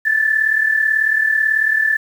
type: tone pair together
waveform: sine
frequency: 1721.8 / 1760 Hz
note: A6 / A6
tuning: -38 / 0 cents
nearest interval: unison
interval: 38 cents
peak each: -19 / -14 dBFS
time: 0.05-1.97 s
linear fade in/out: 10 ms
effects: 7-bit